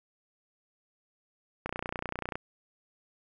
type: click train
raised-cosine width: 0.5 ms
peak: -18 dBFS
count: 22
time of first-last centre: 1.66-2.355 s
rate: 30.2 Hz
effects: 10-bit